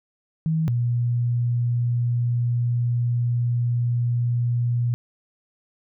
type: tone pair in turn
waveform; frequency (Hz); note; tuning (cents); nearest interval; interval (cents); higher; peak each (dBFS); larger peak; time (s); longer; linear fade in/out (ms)
sine; 160 / 120.25; D#3 / B2; +49 / -46; perfect fourth; 495; first; -19; neither; 0.46-0.68 / 0.68-4.94; second; 0
effects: none